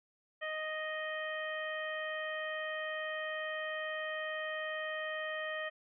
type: harmonic tone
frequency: 622.3 Hz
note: D#5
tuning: in tune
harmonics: 1 / 2 / 3 / 4 / 5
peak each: -40 / -45 / -39 / -50 / -48 dBFS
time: 0.41-5.7 s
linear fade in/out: 20 ms
effects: none